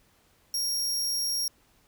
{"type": "tone", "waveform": "sawtooth", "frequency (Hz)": 5588, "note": "F8", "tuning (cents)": 0, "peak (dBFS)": -24, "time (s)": [0.54, 1.48], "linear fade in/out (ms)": 2, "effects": ["pink hiss -64 dBFS RMS until 1.87 s"]}